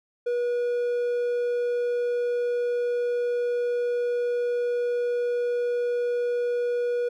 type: tone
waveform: triangle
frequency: 483.6 Hz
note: B4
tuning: 36 cents flat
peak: -21 dBFS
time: 0.26-7.09 s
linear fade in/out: 10 ms
effects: none